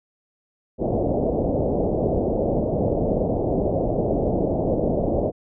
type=low-pass noise; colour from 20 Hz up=white; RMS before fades=-22 dBFS; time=0.78-5.32 s; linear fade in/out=50 ms; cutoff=670 Hz; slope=48 dB/octave; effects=none